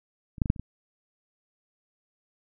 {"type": "clicks", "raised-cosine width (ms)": 5, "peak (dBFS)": [-29, -10, -16, -8, -29, -22], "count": 6, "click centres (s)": [0.382, 0.418, 0.458, 0.501, 0.562, 0.596], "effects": []}